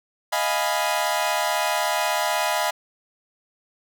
sawtooth chord, F half-diminished seventh, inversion third, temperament equal, 622.3 / 698.5 / 830.6 / 987.8 Hz, Eb5 / F5 / Ab5 / Cb6, 0 / 0 / 0 / 0 cents, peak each -23 dBFS, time 0.32-2.71 s, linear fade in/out 10 ms, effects none

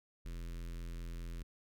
square tone with notch filter, 42.38 Hz, E1, 49 cents sharp, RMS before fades -43 dBFS, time 0.25-1.43 s, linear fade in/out 10 ms, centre 770 Hz, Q 0.77, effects none

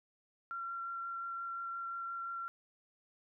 sine tone with vibrato, 1368 Hz, F6, 36 cents flat, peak -38 dBFS, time 0.51-2.48 s, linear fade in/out 0 ms, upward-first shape sine, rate 5.7 Hz, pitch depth 9 cents each way, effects none

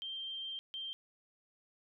sine tone bursts at uneven times, 3157 Hz, G7, 12 cents sharp, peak -39 dBFS, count 2, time 0.02-0.59 / 0.74-0.93 s, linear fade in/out 0 ms, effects none

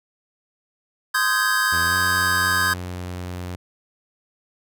square chord, Ab major seventh, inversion first, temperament just, 1038.3 / 1245.9 / 1557.4 / 1661.2 Hz, C6 / Eb6 / G6 / Ab6, -14 / +2 / -12 / 0 cents, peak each -27 / -26 / -23 / -23 dBFS, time 1.14-2.74 s, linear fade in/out 10 ms
sawtooth tone with pitch glide, 84.4 to 89.94 Hz, E2 to F#2, +41 to -49 cents, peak -25 dBFS, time 1.72-3.56 s, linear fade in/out 10 ms, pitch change +110 cents, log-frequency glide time 1.86-1.94 s
effects none

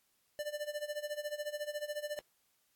square tone with tremolo, 593 Hz, D5, 17 cents sharp, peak -35 dBFS, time 0.39-2.19 s, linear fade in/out 0 ms, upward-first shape sine, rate 14 Hz, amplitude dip 85%, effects white hiss -75 dBFS RMS until 2.75 s + AAC 64 kbps

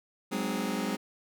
sawtooth chord, Ab dominant seventh, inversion third, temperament just, 186.89 / 207.7 / 259.6 / 311.5 Hz, Gb3 / Ab3 / C4 / Eb4, +18 / 0 / -13 / +2 cents, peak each -32 / -29 / -31 / -34 dBFS, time 0.31-0.97 s, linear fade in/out 20 ms, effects none

